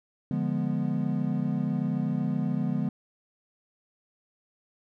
triangle chord, D diminished seventh, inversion none, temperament equal with one note detuned, 146.83 / 174.61 / 207.7 / 246.2 Hz, D3 / F3 / Ab3 / Cb4, 0 / 0 / 0 / -5 cents, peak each -29 dBFS, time 0.31-2.89 s, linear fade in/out 2 ms, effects none

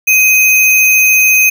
sine tone with sample-and-hold, 2513 Hz, D#7, 17 cents sharp, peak -5 dBFS, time 0.07-1.5 s, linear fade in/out 10 ms, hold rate 8820 Hz, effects none

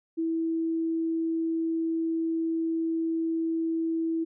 sine tone, 327.1 Hz, E4, 13 cents flat, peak -25 dBFS, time 0.17-4.25 s, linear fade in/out 20 ms, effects none

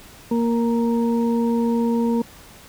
harmonic tone, 233.1 Hz, A#3, in tune, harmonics 1 / 2 / 4, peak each -18 / -24 / -30 dBFS, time 0.31-2.22 s, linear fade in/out 5 ms, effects pink hiss -45 dBFS RMS until 2.68 s

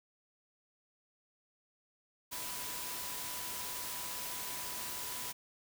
sine tone in noise, 987.8 Hz, B5, in tune, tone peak -50 dBFS, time 2.31-5.33 s, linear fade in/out 20 ms, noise white, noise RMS -41 dBFS, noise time 2.31-5.33 s, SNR -12 dB, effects none

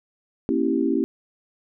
sine chord, A# diminished seventh, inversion none, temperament equal with one note detuned, 233.1 / 273.7 / 329.6 / 392 Hz, A#3 / C#4 / E4 / G4, 0 / -22 / 0 / 0 cents, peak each -26 / -23 / -24 / -26 dBFS, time 0.49-1.04 s, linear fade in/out 0 ms, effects none

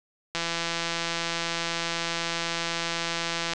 click train, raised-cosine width 0.2 ms, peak -11 dBFS, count 536, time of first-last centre 0.35-3.535 s, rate 168 Hz, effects resampled to 22050 Hz

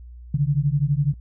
sine beating tone pair, 138.59 / 150.59 Hz, C#3 / D3, 0 / +44 cents, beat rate 12 Hz, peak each -20 / -21 dBFS, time 0.34-1.14 s, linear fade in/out 5 ms, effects noise-tail reverb RT60 0.1 s tail -21 dB re dry + added 60 Hz sine -38 dBFS peak until 1.2 s

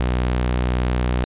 sawtooth tone, 61.74 Hz, B1, in tune, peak -14 dBFS, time 0-1.24 s, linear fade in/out 0 ms, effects resampled to 8000 Hz

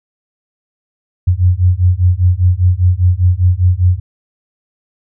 sine beating tone pair, 87.9 / 92.9 Hz, F2 / F#2, +12 / +7 cents, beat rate 5 Hz, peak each -11 dBFS, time 1.27-4 s, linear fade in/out 10 ms, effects none

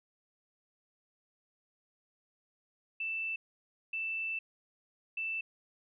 sine tone bursts at uneven times, 2655 Hz, E7, 12 cents sharp, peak -33 dBFS, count 3, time 3-3.36 / 3.93-4.39 / 5.17-5.41 s, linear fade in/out 5 ms, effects none

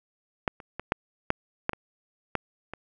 clicks, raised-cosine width 0.5 ms, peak -9 / -28 / -18 / -7 / -7 / -9 / -19 / -10 / -21 dBFS, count 9, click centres 0.478 / 0.602 / 0.796 / 0.921 / 1.304 / 1.694 / 1.733 / 2.353 / 2.736 s, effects none

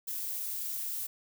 violet noise, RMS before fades -36 dBFS, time 0.07-1.07 s, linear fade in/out 10 ms, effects none

